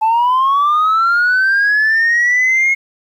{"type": "linear sweep", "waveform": "sine", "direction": "up", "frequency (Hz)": [863, 2170], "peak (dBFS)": -8, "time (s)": [0.01, 2.75], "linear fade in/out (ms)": 20, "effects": ["tanh soft clip ceiling -8 dBFS", "8-bit"]}